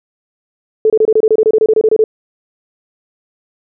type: tone bursts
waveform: sine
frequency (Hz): 436.9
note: A4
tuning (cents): -12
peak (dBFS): -6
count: 16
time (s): 0.85-2.04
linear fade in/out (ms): 2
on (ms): 50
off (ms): 26
effects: none